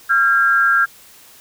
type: tone pair together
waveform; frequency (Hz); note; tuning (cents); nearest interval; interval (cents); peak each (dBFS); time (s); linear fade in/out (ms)
sine; 1376 / 1618.1; F6 / G#6; -26 / -46; minor third; 280; -14; 0.09-0.86; 20
effects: white hiss -45 dBFS RMS until 1.4 s